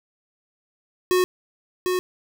square tone with echo, 365.4 Hz, F#4, 22 cents flat, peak -17 dBFS, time 1.11-1.24 s, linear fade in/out 0 ms, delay 750 ms, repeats 1, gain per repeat -4 dB, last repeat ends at 1.99 s, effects none

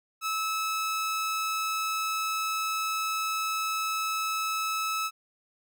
sawtooth tone, 1300 Hz, E6, 24 cents flat, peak -24 dBFS, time 0.21-5.11 s, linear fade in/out 50 ms, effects none

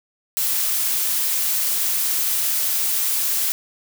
blue noise, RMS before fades -21 dBFS, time 0.37-3.52 s, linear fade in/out 0 ms, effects none

